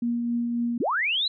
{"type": "tone with tremolo", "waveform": "sine", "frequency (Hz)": 237, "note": "A#3", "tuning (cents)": 29, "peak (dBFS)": -22, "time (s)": [0.02, 0.78], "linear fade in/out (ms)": 5, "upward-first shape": "triangle", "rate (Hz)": 3.7, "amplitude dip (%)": 30}
{"type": "linear sweep", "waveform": "sine", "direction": "up", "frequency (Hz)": [174.61, 4086], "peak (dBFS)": -22, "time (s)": [0.8, 1.28], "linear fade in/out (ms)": 5}
{"effects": []}